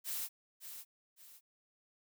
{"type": "noise with echo", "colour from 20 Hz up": "blue", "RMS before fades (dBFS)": -39, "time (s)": [0.04, 0.29], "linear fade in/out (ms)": 50, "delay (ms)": 560, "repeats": 2, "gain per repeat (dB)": -9, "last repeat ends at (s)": 1.41, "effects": []}